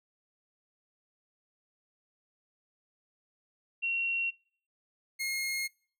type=tone pair in turn; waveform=sine / sawtooth; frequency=2737 / 2149 Hz; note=F7 / C7; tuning=-36 / +46 cents; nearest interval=major third; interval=418 cents; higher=first; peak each=-28 dBFS; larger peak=neither; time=3.82-4.31 / 5.19-5.68 s; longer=neither; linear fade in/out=20 ms; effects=noise-tail reverb RT60 0.5 s tail -25 dB re dry